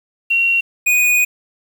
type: tone pair in turn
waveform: sine / square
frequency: 2742 / 2474 Hz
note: F7 / D#7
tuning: -32 / -10 cents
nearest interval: major second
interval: 178 cents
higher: first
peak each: -12 / -12 dBFS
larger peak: neither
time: 0.3-0.61 / 0.86-1.25 s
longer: second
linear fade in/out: 10 ms
effects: 7-bit